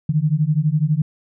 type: beating tone pair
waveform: sine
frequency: 146.83 / 158.83 Hz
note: D3 / D#3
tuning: 0 / +36 cents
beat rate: 12 Hz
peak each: -18 dBFS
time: 0.09-1.02 s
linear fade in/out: 5 ms
effects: none